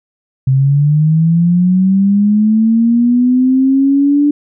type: linear sweep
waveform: sine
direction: up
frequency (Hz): 130.3 to 293.4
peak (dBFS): -7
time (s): 0.47-4.31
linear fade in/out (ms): 5
effects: none